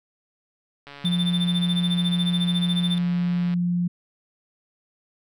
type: click train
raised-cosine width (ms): 0.3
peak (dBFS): -25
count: 380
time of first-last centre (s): 0.87-3.539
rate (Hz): 142
type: tone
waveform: sine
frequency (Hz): 175.7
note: F3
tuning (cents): +11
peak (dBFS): -20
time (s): 1.04-3.88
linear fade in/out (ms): 10
type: tone with tremolo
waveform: triangle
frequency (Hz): 3557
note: A7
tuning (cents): +18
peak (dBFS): -22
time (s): 1.05-2.98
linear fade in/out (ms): 0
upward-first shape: sine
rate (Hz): 14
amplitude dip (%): 90
effects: none

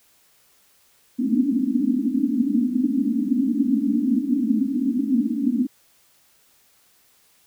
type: band-pass noise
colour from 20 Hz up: pink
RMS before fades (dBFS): -21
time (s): 1.18-5.67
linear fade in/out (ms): 20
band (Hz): 220 to 290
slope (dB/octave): 96
effects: white hiss -59 dBFS RMS until 7.46 s

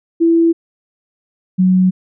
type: tone pair in turn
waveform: sine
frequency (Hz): 332.7 / 185.06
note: E4 / F#3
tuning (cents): +16 / +1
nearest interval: minor seventh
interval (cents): 1015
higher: first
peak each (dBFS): -8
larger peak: neither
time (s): 0.2-0.53 / 1.58-1.91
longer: neither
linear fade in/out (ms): 20
effects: none

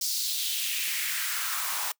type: noise with high-pass filter sweep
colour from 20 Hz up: white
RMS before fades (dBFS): -30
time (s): 0.01-1.92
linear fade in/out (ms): 5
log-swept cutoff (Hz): 5200 to 860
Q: 2.6
effects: noise-tail reverb RT60 0.1 s tail -23 dB re dry

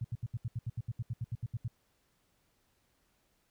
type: tone bursts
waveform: sine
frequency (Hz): 116.54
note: A#2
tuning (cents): 0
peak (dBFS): -32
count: 16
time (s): 0.01-1.68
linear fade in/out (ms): 5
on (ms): 35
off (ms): 74
effects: pink hiss -74 dBFS RMS until 3.5 s

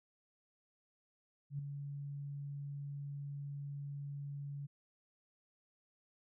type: tone with ADSR envelope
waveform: sine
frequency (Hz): 142.1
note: C#3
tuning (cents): +43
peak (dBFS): -35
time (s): 1.5-4.67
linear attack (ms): 89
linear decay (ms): 5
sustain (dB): -6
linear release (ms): 17
effects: none

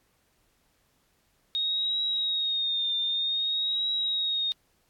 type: tone with vibrato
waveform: sine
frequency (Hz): 3729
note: A#7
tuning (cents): 0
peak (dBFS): -25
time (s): 1.55-4.52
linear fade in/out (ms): 0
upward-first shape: triangle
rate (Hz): 0.53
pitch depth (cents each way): 62
effects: pink hiss -69 dBFS RMS until 4.89 s + AAC 64 kbps

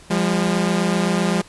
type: tone pair together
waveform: sawtooth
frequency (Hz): 174.71 / 202.5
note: F3 / G#3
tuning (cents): +1 / -43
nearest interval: minor third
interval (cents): 256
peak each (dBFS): -16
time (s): 0.1-1.42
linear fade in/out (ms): 10
effects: pink hiss -46 dBFS RMS until 1.48 s + resampled to 24000 Hz

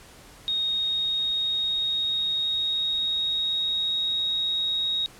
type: tone with pitch glide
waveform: sine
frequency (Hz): 3729 to 3772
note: A#7 to A#7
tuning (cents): 0 to +20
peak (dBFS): -23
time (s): 0.48-5.06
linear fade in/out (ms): 0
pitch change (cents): +20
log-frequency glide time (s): 0.64-4.13
effects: pink hiss -49 dBFS RMS until 5.19 s + low-pass 12000 Hz 12 dB/octave

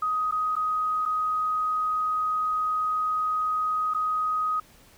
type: tone with dropouts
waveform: sine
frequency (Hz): 1254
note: D#6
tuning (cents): +13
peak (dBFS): -23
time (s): 0.02-4.6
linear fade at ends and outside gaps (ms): 5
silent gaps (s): 0.312-0.322 / 0.555-0.564 / 1.054-1.059 / 3.938-3.946
effects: pink hiss -55 dBFS RMS until 4.97 s

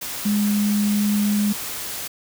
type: tone in noise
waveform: sine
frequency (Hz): 206.9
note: G#3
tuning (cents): -6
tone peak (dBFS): -17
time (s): 0.25-1.53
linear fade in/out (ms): 10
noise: white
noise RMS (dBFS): -30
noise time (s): 0.01-2.08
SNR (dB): +10
effects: none

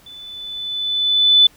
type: tone with level ramp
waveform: sine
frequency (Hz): 3497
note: A7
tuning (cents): -11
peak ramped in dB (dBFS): -36 to -6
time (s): 0.06-1.47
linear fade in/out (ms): 5
effects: pink hiss -51 dBFS RMS until 1.56 s

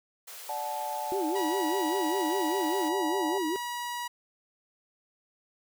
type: high-pass noise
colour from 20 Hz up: white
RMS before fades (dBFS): -44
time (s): 0.27-2.89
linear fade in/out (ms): 10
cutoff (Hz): 390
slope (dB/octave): 96
type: chord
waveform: sine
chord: D major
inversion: none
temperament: equal with one note detuned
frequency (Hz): 587.3 / 740 / 867.9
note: D5 / F#5 / A5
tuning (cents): 0 / 0 / -24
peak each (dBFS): -39 / -37 / -33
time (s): 0.49-3.38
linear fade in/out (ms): 2
type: tone with vibrato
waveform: sine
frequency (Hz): 349.2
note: F4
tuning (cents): 0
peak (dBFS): -28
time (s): 1.12-3.56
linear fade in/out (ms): 0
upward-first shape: sine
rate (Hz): 5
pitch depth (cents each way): 230
type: tone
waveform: sawtooth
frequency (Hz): 965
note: B5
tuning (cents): -40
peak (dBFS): -29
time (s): 1.35-4.08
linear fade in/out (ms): 10
effects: none

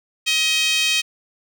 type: tone with high-pass filter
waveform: 5% pulse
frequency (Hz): 632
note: D#5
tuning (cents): +27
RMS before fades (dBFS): -19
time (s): 0.26-1.02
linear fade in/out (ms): 20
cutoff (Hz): 2700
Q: 3.7
effects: none

